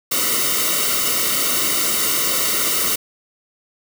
white noise with comb filter, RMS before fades -19 dBFS, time 0.11-2.96 s, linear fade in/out 10 ms, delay 1.2 ms, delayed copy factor -1, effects none

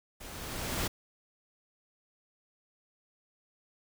pink noise with level ramp, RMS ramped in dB -46 to -31 dBFS, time 0.2-0.88 s, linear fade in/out 10 ms, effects none

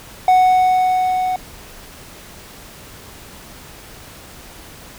triangle tone with level ramp, 740 Hz, F#5, in tune, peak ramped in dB -6 to -15 dBFS, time 0.28-1.36 s, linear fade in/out 2 ms, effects pink hiss -39 dBFS RMS until 4.98 s

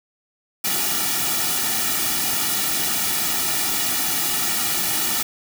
white noise with comb filter, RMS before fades -22 dBFS, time 0.64-5.23 s, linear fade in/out 5 ms, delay 1.9 ms, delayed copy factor -0.8, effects none

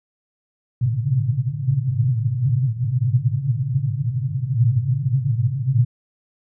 pink band-pass noise, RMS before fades -20 dBFS, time 0.81-5.85 s, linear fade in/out 5 ms, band 110 to 140 Hz, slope 96 dB/octave, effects none

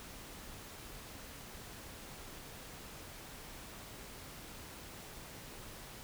silence, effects pink hiss -50 dBFS RMS until 6.03 s

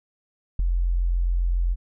sine tone with ADSR envelope, 43.65 Hz, F1, in tune, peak -15 dBFS, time 0.59-1.76 s, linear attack 5 ms, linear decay 3 ms, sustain -4 dB, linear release 37 ms, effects none

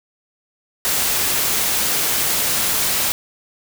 white noise, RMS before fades -19 dBFS, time 0.85-3.12 s, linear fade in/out 0 ms, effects none

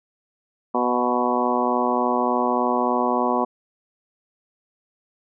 harmonic tone with a mistuned harmonic, 123.4 Hz, B2, 1 cent flat, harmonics 2 / 3 / 4 / 5 / 6 / 7 / 8 / 9, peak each -25 / -27 / -28 / -28 / -26 / -28 / -25 / -28 dBFS, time 0.74-3.45 s, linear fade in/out 10 ms, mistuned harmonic 6, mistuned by -23 cents, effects none

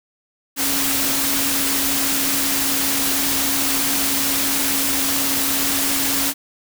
sine tone in noise, 275.1 Hz, C#4, 13 cents flat, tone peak -27 dBFS, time 0.56-6.34 s, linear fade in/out 50 ms, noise white, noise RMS -20 dBFS, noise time 0.56-6.34 s, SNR -10 dB, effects none

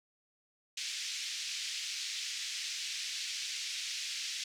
white band-pass noise, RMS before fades -39 dBFS, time 0.77-4.44 s, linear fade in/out 5 ms, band 2200 to 6200 Hz, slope 24 dB/octave, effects none

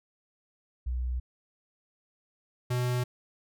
sine / square tone pair in turn, 62 / 124 Hz, B1 / B2, +7 / +7 cents, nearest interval octave, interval 1200 cents, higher second, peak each -28 / -27 dBFS, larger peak second, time 0.86-1.2 / 2.7-3.04 s, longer neither, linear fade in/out 10 ms, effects none

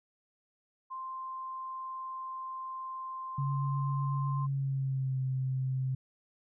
sine tone, 1046.5 Hz, C6, in tune, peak -37 dBFS, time 0.9-4.47 s, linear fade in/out 20 ms
sine tone with pitch glide, 138.59 to 130.96 Hz, C#3 to C3, 0 to +2 cents, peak -29 dBFS, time 3.38-5.95 s, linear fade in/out 5 ms, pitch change -98 cents, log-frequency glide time 4.42-5.2 s
effects none

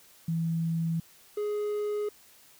sine / triangle tone pair in turn, 164.81 / 417.5 Hz, E3 / G#4, 0 / +9 cents, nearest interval octave + major third, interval 1609 cents, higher second, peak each -26 dBFS, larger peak neither, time 0.28-1 / 1.37-2.09 s, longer neither, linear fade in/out 5 ms, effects white hiss -57 dBFS RMS until 2.59 s

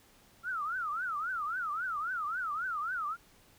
sine tone with vibrato, 1337 Hz, E6, 24 cents sharp, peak -32 dBFS, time 0.43-3.17 s, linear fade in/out 50 ms, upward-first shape triangle, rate 3.7 Hz, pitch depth 270 cents each way, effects pink hiss -62 dBFS RMS until 3.58 s

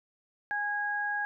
sine tone pair together, 826.8 / 1645 Hz, G#5 / G#6, -8 / -17 cents, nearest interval octave, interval 1191 cents, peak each -34 / -30 dBFS, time 0.51-1.25 s, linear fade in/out 0 ms, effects none

